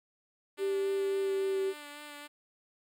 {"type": "tone with vibrato", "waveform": "5% pulse", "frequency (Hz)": 293.7, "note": "D4", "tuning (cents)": 0, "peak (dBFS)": -33, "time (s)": [0.57, 2.28], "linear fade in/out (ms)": 20, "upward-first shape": "sine", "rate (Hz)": 3.6, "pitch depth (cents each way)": 20}
{"type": "tone with pitch glide", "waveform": "sine", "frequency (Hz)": [392, 385.9], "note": ["G4", "G4"], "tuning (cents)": [0, -27], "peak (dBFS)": -28, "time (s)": [0.58, 1.74], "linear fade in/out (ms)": 50, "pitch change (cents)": -27, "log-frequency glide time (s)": [1.08, 1.59]}
{"effects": []}